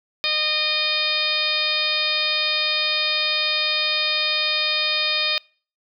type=harmonic tone with a mistuned harmonic; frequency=613 Hz; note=D#5; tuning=26 cents flat; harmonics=1 / 2 / 3 / 4 / 5 / 6 / 7 / 8; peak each=-33 / -33 / -32 / -24 / -30 / -24 / -28 / -27 dBFS; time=0.24-5.38 s; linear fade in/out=0 ms; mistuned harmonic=5; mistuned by=+23 cents; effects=noise-tail reverb RT60 0.4 s tail -25 dB re dry